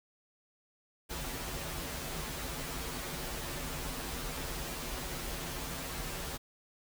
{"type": "noise with comb filter", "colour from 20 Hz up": "pink", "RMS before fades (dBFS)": -39, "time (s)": [1.09, 6.38], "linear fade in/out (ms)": 20, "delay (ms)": 9.8, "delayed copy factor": -1, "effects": []}